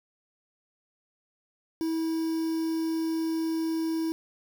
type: tone with quantisation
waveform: triangle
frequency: 324 Hz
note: E4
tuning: 30 cents flat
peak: -24 dBFS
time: 1.81-4.12 s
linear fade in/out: 0 ms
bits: 7
effects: none